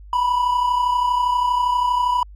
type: tone pair together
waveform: triangle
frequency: 955.3 / 987.8 Hz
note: A#5 / B5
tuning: +42 / 0 cents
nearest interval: minor second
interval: 58 cents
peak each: -23 / -15 dBFS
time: 0.13-2.23 s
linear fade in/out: 2 ms
effects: added 50 Hz sine -38 dBFS peak until 2.35 s